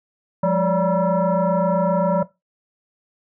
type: tone with frequency modulation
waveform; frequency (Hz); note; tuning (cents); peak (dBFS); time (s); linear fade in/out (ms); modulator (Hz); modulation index
sine; 204.3; G#3; -28; -15; 0.43-2.23; 5; 381; 2
effects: noise-tail reverb RT60 0.2 s tail -17 dB re dry